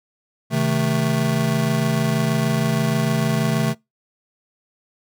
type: chord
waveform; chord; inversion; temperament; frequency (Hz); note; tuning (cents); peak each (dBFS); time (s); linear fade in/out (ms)
square; A diminished; first; just; 132 / 158.4 / 220; C3 / Eb3 / A3; +16 / +31 / 0; -23; 0.5-3.75; 50
effects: noise-tail reverb RT60 0.2 s tail -24 dB re dry